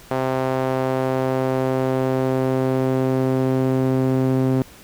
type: tone with band-pass filter sweep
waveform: sawtooth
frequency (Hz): 130.81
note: C3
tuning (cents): 0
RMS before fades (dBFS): -20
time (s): 0.11-4.62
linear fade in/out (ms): 0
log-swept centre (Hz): 680 to 280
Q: 1.1
effects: pink hiss -45 dBFS RMS until 4.83 s